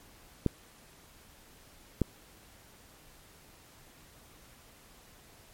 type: clicks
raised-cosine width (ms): 3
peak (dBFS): -12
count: 2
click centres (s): 0.463 / 2.017
effects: pink hiss -57 dBFS RMS until 5.53 s + MP3 64 kbps

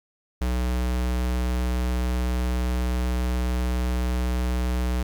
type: tone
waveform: square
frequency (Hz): 61.74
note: B1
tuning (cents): 0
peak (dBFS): -23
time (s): 0.41-5.03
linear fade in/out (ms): 5
effects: 10-bit

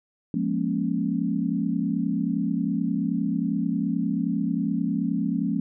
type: chord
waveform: sine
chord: Bb minor seventh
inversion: second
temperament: equal with one note detuned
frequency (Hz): 174.61 / 207.7 / 237.2 / 277.2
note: F3 / Ab3 / Bb3 / Db4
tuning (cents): 0 / 0 / +30 / 0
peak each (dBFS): -28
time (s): 0.34-5.6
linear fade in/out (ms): 2
effects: none

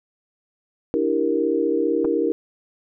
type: chord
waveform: sine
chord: E half-diminished seventh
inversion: third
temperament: equal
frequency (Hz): 293.7 / 329.6 / 392 / 466.2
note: D4 / E4 / G4 / Bb4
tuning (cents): 0 / 0 / 0 / 0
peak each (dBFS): -25 / -23 / -25 / -22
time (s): 0.94-2.32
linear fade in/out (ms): 0
type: clicks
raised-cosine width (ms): 1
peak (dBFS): -19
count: 2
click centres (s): 2.046 / 2.051
effects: none

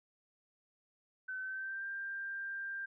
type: tone with pitch glide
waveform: sine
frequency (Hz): 1522 to 1587.5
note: F#6 to G6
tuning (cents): +48 to +21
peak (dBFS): -38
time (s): 1.28-2.86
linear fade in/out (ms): 10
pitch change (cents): +73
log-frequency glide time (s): 1.39-1.87
effects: none

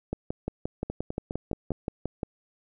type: two click trains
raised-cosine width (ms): 2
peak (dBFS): -18 / -16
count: 5 / 13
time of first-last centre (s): 0.9-1.718 / 0.13-2.232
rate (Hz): 4.89 / 5.71
effects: none

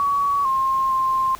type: tone with pitch steps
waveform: sine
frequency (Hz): 1128 / 1064 / 1054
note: C#6 / C6 / C6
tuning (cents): +30 / +29 / +12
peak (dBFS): -17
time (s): 0-1.35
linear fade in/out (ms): 0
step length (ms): 450
effects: pink hiss -43 dBFS RMS until 1.39 s

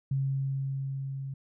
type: tone with level ramp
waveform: sine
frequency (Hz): 135.9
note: C#3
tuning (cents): -34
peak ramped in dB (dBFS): -25 to -34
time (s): 0.11-1.34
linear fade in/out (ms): 5
effects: none

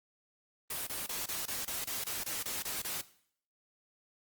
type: noise bursts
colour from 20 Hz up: white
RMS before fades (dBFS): -37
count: 12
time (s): 0.7-3.015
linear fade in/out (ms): 5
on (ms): 170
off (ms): 25
effects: noise-tail reverb RT60 0.6 s tail -17 dB re dry + Opus 24 kbps

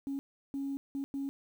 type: tone bursts at uneven times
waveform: sine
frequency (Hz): 275.9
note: C#4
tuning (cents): -8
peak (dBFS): -32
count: 4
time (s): 0.07-0.19 / 0.54-0.77 / 0.95-1.04 / 1.14-1.29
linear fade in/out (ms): 0
effects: tanh soft clip ceiling -29 dBFS + 10-bit

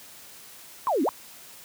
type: exponential two-way sweep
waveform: sine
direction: down then up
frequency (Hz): 1112 to 246.9 to 1112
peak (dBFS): -21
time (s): 0.87-1.09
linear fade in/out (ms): 0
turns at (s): 1.03
effects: white hiss -47 dBFS RMS until 1.64 s + high-pass 80 Hz 12 dB/octave

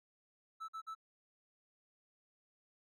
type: tone bursts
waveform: triangle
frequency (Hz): 1313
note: E6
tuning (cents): -7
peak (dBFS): -40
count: 3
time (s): 0.6-0.951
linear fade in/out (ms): 20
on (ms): 85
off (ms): 48
effects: none

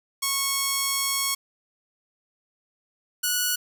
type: tone pair in turn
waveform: 5% pulse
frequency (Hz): 1100 / 1468.3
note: C#6 / F#6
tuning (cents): -14 / -14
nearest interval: perfect fourth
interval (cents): 500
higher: second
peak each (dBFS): -11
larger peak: neither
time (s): 0.22-1.35 / 3.23-3.56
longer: first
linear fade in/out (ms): 10
effects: none

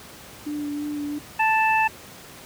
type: tone with vibrato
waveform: sine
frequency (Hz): 293.7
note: D4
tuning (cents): 0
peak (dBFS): -26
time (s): 0.46-1.19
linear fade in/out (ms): 10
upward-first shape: sine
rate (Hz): 3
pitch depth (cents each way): 17
type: harmonic tone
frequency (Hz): 880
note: A5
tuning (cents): 0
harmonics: 1 / 2 / 3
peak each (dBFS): -19 / -25 / -23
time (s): 1.39-1.88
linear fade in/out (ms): 10
effects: pink hiss -43 dBFS RMS until 2.45 s + high-pass 80 Hz 12 dB/octave

